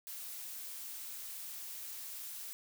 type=noise; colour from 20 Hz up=blue; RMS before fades=-45 dBFS; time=0.07-2.53 s; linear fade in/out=0 ms; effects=none